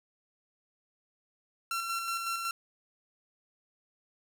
sawtooth tone with tremolo, 1358 Hz, F6, 49 cents flat, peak -27 dBFS, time 1.71-2.51 s, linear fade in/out 2 ms, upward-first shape square, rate 5.4 Hz, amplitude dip 35%, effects none

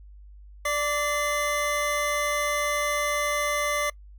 square tone cluster, 588 / 1164 / 2058 Hz, D5 / D6 / C7, +2 / -16 / -29 cents, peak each -29 dBFS, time 0.65-3.9 s, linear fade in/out 5 ms, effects noise-tail reverb RT60 0.1 s tail -24 dB re dry + added 50 Hz sine -44 dBFS peak until 4.18 s

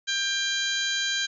harmonic tone with a mistuned harmonic, 794 Hz, G5, 22 cents sharp, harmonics 2 / 3 / 4 / 5 / 6 / 7 / 8 / 9, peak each -29 / -37 / -30 / -30 / -38 / -45 / -35 / -39 dBFS, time 0.07-1.27 s, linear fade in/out 20 ms, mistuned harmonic 9, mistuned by -47 cents, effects none

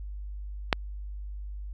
click, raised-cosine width 0.3 ms, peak -4 dBFS, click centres 0.728 s, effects added 50 Hz sine -35 dBFS peak until 1.73 s

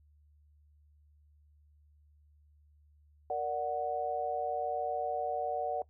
sine chord, Bb augmented, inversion none, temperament equal, 466.2 / 587.3 / 740 Hz, Bb4 / D5 / F#5, 0 / 0 / 0 cents, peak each -38 / -36 / -33 dBFS, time 3.3-5.82 s, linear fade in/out 2 ms, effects noise-tail reverb RT60 0.1 s tail -19 dB re dry + added 74 Hz sine -61 dBFS peak until 5.89 s

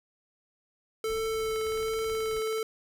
square tone with vibrato, 441.5 Hz, A4, 6 cents sharp, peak -29 dBFS, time 1.04-2.63 s, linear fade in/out 2 ms, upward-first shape triangle, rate 1.3 Hz, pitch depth 12 cents each way
brown noise with tremolo, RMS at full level -46 dBFS, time 1.05-2.41 s, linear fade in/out 5 ms, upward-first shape triangle, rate 3.1 Hz, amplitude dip 50%
click train, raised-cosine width 0.3 ms, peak -31 dBFS, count 20, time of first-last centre 1.56-2.582 s, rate 18.6 Hz
effects none

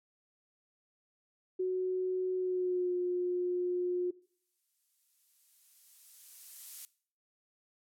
sine tone with pitch glide, 370 to 358 Hz, F#4 to F4, 0 to +43 cents, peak -29 dBFS, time 1.59-4.11 s, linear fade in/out 10 ms, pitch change -57 cents, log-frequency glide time 2.36-2.94 s
violet noise with exponential growth, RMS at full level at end -40 dBFS, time 4.22-6.85 s, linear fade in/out 0 ms, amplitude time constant 570 ms
effects noise-tail reverb RT60 0.5 s tail -20 dB re dry + low-pass 12000 Hz 12 dB/octave

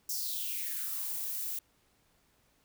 violet noise with high-pass filter sweep, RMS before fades -36 dBFS, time 0.09-1.59 s, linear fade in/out 5 ms, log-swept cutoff 5800 to 340 Hz, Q 5.3, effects pink hiss -70 dBFS RMS until 2.64 s

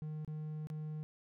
triangle tone with dropouts, 153.8 Hz, D#3, 20 cents flat, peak -37 dBFS, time 0.02-1.03 s, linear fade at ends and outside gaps 0 ms, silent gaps 0.248-0.277 / 0.671-0.701 s, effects none

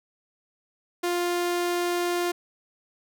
sawtooth tone, 350.7 Hz, F4, 7 cents sharp, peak -20 dBFS, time 1.03-2.32 s, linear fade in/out 10 ms, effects none

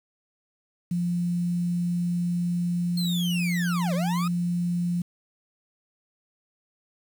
sine tone, 174.61 Hz, F3, in tune, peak -23 dBFS, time 0.91-5.02 s, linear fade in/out 5 ms
40% pulse linear two-way sweep, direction down then up, 4253 to 501 to 1291 Hz, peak -29 dBFS, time 2.97-4.28 s, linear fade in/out 5 ms, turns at 3.94 s
effects 8-bit

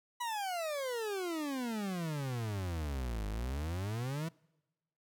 40% pulse exponential two-way sweep, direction down then up, 990 to 50 to 168.2 Hz, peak -34 dBFS, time 0.2-4.29 s, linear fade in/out 10 ms, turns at 3.27 s, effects noise-tail reverb RT60 1.0 s tail -25 dB re dry

